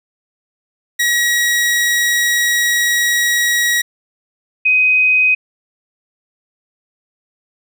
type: tone pair in turn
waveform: sawtooth / sine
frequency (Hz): 1909 / 2512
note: A#6 / D#7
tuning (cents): +41 / +16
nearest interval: perfect fourth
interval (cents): 475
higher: second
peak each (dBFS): -9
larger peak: neither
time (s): 0.99-3.82 / 4.65-5.35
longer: first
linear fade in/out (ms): 10
effects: none